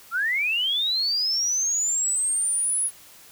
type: linear sweep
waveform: sine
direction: up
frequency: 1303 to 10548 Hz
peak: -21 dBFS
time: 0.11-2.91 s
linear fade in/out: 50 ms
effects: white hiss -49 dBFS RMS until 3.31 s